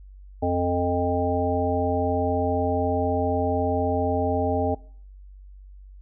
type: harmonic tone with a mistuned harmonic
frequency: 88 Hz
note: F2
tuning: 14 cents sharp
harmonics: 1 / 3 / 5 / 7 / 9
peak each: -27 / -27 / -27 / -27 / -27 dBFS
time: 0.42-4.75 s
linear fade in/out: 10 ms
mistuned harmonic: 7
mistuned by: +15 cents
effects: noise-tail reverb RT60 0.5 s tail -22 dB re dry + added 48 Hz sine -42 dBFS peak until 6.01 s